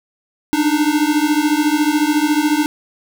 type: beating tone pair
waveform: square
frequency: 293.7 / 307.7 Hz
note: D4 / D#4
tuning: 0 / -19 cents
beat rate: 14 Hz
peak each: -17 dBFS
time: 0.53-2.66 s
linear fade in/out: 0 ms
effects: none